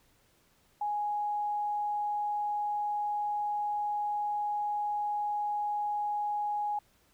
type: tone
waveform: sine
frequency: 831 Hz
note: G#5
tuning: 1 cent sharp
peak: -29 dBFS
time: 0.81-6.79 s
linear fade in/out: 5 ms
effects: pink hiss -67 dBFS RMS until 7.13 s